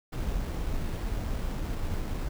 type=noise with sample-and-hold; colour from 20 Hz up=brown; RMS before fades=-31 dBFS; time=0.12-2.29 s; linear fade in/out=10 ms; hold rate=6300 Hz; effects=none